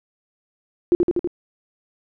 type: tone with echo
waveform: sine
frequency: 350 Hz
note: F4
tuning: 4 cents sharp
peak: -11 dBFS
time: 0.92-0.95 s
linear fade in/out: 0 ms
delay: 81 ms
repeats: 4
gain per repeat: -2 dB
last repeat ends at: 1.274 s
effects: none